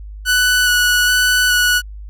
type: tone with vibrato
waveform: sawtooth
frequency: 1480 Hz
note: F#6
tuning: in tune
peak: -8 dBFS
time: 0.25-1.82 s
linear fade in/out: 50 ms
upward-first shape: square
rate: 1.2 Hz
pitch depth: 11 cents each way
effects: added 51 Hz sine -29 dBFS peak until 2.09 s